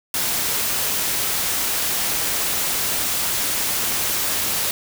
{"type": "noise", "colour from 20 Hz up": "white", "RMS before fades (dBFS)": -22, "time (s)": [0.14, 4.71], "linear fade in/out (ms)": 2, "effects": []}